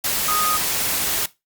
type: tone in noise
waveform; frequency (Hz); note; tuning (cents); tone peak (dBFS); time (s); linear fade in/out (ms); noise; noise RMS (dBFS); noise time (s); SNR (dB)
sine; 1244.5; D#6; 0; -20; 0.28-0.57; 5; white; -22; 0.04-1.26; -1
effects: noise-tail reverb RT60 0.2 s tail -17 dB re dry + Opus 48 kbps